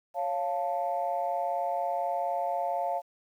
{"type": "chord", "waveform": "sine", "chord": "Db augmented", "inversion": "none", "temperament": "equal", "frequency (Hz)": [554.4, 698.5, 880], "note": ["Db5", "F5", "A5"], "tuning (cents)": [0, 0, 0], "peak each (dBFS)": [-33, -29, -33], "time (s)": [0.14, 3.02], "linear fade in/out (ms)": 50, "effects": ["tanh soft clip ceiling -19 dBFS", "10-bit"]}